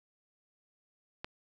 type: click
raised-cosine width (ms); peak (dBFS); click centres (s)
0.3; -22; 1.245
effects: none